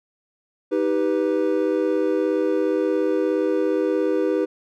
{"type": "chord", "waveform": "triangle", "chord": "Eb augmented", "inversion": "none", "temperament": "equal with one note detuned", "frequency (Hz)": [314.9, 392, 493.9], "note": ["Eb4", "G4", "B4"], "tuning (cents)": [21, 0, 0], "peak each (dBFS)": -21, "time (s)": [0.71, 4.46], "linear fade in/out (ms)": 20, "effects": []}